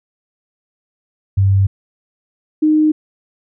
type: tone pair in turn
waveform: sine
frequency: 97.6 / 307.9 Hz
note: G2 / D#4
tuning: -7 / -18 cents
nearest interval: octave + minor sixth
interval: 1989 cents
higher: second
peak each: -9 dBFS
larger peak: neither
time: 1.37-1.67 / 2.62-2.92 s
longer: neither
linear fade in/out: 10 ms
effects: none